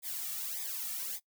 blue noise with flanger, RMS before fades -38 dBFS, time 0.02-1.2 s, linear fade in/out 50 ms, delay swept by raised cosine 0.69 to 1.99 ms, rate 1.7 Hz, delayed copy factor -0.9, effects noise-tail reverb RT60 0.1 s tail -20 dB re dry

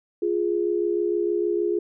sine tone pair together, 348.8 / 415.3 Hz, F4 / G#4, -2 / 0 cents, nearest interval minor third, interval 302 cents, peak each -23 / -24 dBFS, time 0.22-1.79 s, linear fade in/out 5 ms, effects none

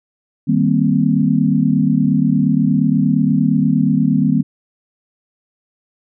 sine chord, C minor seventh, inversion first, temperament equal, 155.56 / 196 / 233.1 / 261.6 Hz, Eb3 / G3 / Bb3 / C4, 0 / 0 / 0 / 0 cents, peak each -17 dBFS, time 0.47-4.43 s, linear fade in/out 20 ms, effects none

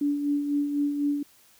sine tone with tremolo, 288.5 Hz, D4, 31 cents flat, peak -21 dBFS, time 0.01-1.23 s, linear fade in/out 5 ms, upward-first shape sine, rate 4 Hz, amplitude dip 50%, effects white hiss -58 dBFS RMS until 1.59 s

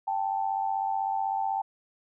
sine tone pair together, 784 / 880 Hz, G5 / A5, 0 / 0 cents, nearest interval major second, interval 200 cents, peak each -28 / -30 dBFS, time 0.07-1.62 s, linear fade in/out 10 ms, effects none

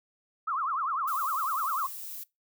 sine tone with vibrato, 1197 Hz, D6, 33 cents sharp, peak -27 dBFS, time 0.47-1.87 s, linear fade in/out 10 ms, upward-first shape triangle, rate 10 Hz, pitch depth 280 cents each way
violet noise, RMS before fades -40 dBFS, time 1.07-2.24 s, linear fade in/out 10 ms
effects noise-tail reverb RT60 0.2 s tail -22 dB re dry

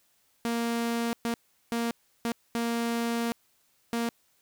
sawtooth tone bursts at uneven times, 233.3 Hz, A#3, 2 cents sharp, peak -23 dBFS, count 6, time 0.45-1.13 / 1.25-1.34 / 1.72-1.91 / 2.25-2.32 / 2.55-3.32 / 3.93-4.09 s, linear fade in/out 0 ms, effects white hiss -68 dBFS RMS until 4.41 s

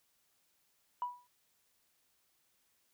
sine tone with exponential decay, 980 Hz, B5, 14 cents flat, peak -30 dBFS, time 1.02-1.27 s, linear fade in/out 1 ms, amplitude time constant 53 ms, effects tanh soft clip ceiling -27 dBFS + white hiss -75 dBFS RMS until 2.93 s

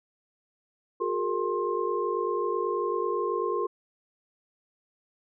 sine tone cluster, 361.7 / 412.1 / 460 / 1059 Hz, F#4 / G#4 / A#4 / C6, -39 / -13 / -23 / +21 cents, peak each -31 dBFS, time 1-3.67 s, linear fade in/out 10 ms, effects none

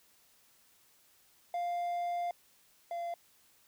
triangle tone pair in turn, 699 / 687.4 Hz, F5 / F5, +1 / -28 cents, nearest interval unison, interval 29 cents, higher first, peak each -30 / -33 dBFS, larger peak first, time 1.54-2.31 / 2.91-3.14 s, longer first, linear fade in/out 2 ms, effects white hiss -66 dBFS RMS until 3.67 s

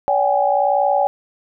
sine tone cluster, 571 / 766 / 827 Hz, D5 / G5 / G#5, -49 / -40 / -8 cents, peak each -18 dBFS, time 0.08-1.07 s, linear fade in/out 0 ms, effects none

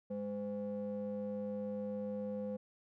triangle ring-modulated tone, 152.8 Hz, D#3, 31 cents flat, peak -32 dBFS, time 0.1-2.57 s, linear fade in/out 10 ms, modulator 359 Hz, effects none

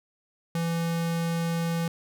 square tone, 167.3 Hz, E3, 26 cents sharp, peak -26 dBFS, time 0.55-1.88 s, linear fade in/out 2 ms, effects none

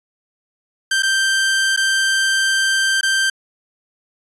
sawtooth tone with dropouts, 1568 Hz, G6, in tune, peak -11 dBFS, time 0.91-3.3 s, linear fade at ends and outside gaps 5 ms, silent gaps 1.024-1.031 / 1.764-1.773 / 3.011-3.03 s, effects resampled to 24000 Hz

